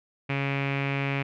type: tone with low-pass filter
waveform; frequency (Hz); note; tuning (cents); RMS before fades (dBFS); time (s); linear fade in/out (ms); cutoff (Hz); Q
sawtooth; 138.59; C#3; 0; -28; 0.29-1.23; 10; 2400; 5.4
effects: none